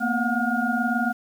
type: tone cluster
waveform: sine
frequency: 228.6 / 247.2 / 712 / 739 / 1427 Hz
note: A#3 / B3 / F5 / F#5 / F6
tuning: -34 / +2 / +33 / -2 / +37 cents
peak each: -26 / -27 / -30 / -29 / -26 dBFS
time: 0-1.13 s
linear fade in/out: 20 ms
effects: 8-bit